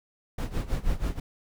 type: noise with tremolo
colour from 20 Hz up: brown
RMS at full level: -25 dBFS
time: 0.38-1.2 s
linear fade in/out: 5 ms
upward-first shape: sine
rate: 6.2 Hz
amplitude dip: 85%
effects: none